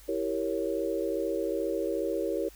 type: chord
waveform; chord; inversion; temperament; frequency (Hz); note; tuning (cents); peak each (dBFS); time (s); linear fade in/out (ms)
sine; E diminished seventh; none; equal; 329.6 / 392 / 466.2 / 554.4; E4 / G4 / Bb4 / Db5; 0 / 0 / 0 / 0; -33; 0.08-2.49; 10
effects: added 50 Hz sine -52 dBFS peak until 2.55 s + white hiss -55 dBFS RMS until 2.55 s